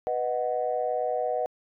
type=chord; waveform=sine; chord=B major; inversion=none; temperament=equal; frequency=493.9 / 622.3 / 740 Hz; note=B4 / D#5 / F#5; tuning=0 / 0 / 0 cents; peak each=-29 dBFS; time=0.07-1.46 s; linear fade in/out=0 ms; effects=tanh soft clip ceiling -15 dBFS